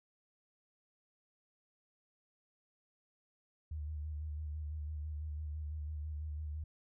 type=tone with vibrato; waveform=sine; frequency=75.9 Hz; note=D#2; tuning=42 cents flat; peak=-38 dBFS; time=3.71-6.64 s; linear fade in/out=5 ms; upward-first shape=square; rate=6 Hz; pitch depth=35 cents each way; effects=none